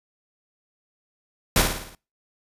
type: noise with echo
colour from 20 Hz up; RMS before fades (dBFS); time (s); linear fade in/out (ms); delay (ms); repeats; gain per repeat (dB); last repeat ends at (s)
pink; -17; 1.56-1.62; 2; 55; 6; -5; 1.95
effects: noise-tail reverb RT60 0.3 s tail -24 dB re dry + resampled to 32000 Hz